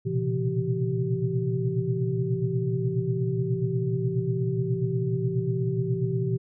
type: tone cluster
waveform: sine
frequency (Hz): 117.5 / 125 / 134.2 / 169.2 / 385.8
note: A#2 / B2 / C3 / E3 / G4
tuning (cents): +14 / +21 / +44 / +45 / -28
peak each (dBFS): -30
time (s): 0.05-6.38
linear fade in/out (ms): 20
effects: none